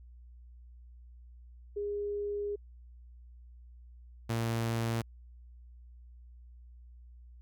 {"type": "tone pair in turn", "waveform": ["sine", "sawtooth"], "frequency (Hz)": [409.7, 114.97], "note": ["G#4", "A#2"], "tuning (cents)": [-24, -23], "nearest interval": "octave + minor seventh", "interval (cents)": 2199, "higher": "first", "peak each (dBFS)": [-32, -26], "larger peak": "second", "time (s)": [[1.76, 2.56], [4.29, 5.02]], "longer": "first", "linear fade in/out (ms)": 10, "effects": ["added 60 Hz sine -50 dBFS peak until 7.41 s"]}